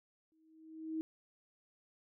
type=tone with exponential growth; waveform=sine; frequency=318.3 Hz; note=D#4; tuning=39 cents sharp; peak=-33 dBFS; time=0.32-1.01 s; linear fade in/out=0 ms; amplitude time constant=150 ms; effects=none